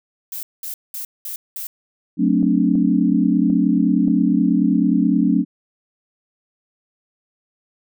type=noise bursts; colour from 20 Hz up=violet; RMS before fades=-29 dBFS; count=5; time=0.32-1.67 s; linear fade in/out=2 ms; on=110 ms; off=200 ms
type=chord; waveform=sine; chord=D dominant seventh; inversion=first; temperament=just; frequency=183.54 / 220.2 / 264.3 / 293.7 Hz; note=F#3 / A3 / C4 / D4; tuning=-14 / +2 / +18 / 0 cents; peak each=-19 dBFS; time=2.17-5.45 s; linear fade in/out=50 ms
type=clicks; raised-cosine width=2 ms; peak=-21 dBFS; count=4; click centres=2.428 / 2.754 / 3.501 / 4.081 s
effects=none